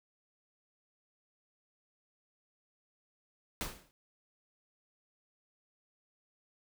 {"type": "noise with exponential decay", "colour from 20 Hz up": "pink", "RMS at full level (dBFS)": -34, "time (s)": [3.61, 3.91], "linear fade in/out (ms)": 0, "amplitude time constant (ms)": 65, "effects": []}